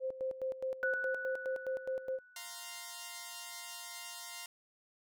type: tone with tremolo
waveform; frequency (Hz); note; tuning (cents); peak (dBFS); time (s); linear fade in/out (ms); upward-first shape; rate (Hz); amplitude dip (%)
sine; 523; C5; -1; -33; 0-2.2; 50; square; 4.8; 75
type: tone with exponential decay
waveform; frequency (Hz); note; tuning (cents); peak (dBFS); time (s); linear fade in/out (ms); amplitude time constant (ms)
sine; 1480; F#6; 0; -31; 0.83-2.95; 0; 460
type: chord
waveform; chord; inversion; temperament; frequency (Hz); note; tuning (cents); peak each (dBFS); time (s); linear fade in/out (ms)
5% pulse; F suspended fourth; none; equal; 698.5 / 932.3 / 1046.5; F5 / Bb5 / C6; 0 / 0 / 0; -38 / -36 / -37; 2.36-4.46; 2
effects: none